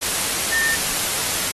sine tone in noise, 1809 Hz, A6, 48 cents sharp, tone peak -19 dBFS, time 0.51-0.76 s, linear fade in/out 20 ms, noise white, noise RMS -22 dBFS, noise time 0.01-1.52 s, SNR 0 dB, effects AAC 32 kbps

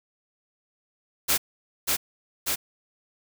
white noise with echo, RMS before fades -22 dBFS, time 1.28-1.38 s, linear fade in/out 20 ms, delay 590 ms, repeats 2, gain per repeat -2 dB, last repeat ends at 2.56 s, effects none

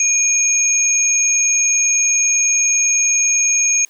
sine tone pair together, 2446 / 6530 Hz, D#7 / G#8, -30 / -30 cents, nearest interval octave + perfect fourth, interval 1700 cents, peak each -20 / -13 dBFS, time 0-3.85 s, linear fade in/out 2 ms, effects white hiss -52 dBFS RMS until 3.89 s + high-pass 300 Hz 12 dB/octave

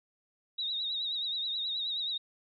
sine tone with vibrato, 3797 Hz, A#7, 31 cents sharp, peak -31 dBFS, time 0.58-2.18 s, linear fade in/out 10 ms, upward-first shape triangle, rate 9.4 Hz, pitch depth 82 cents each way, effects none

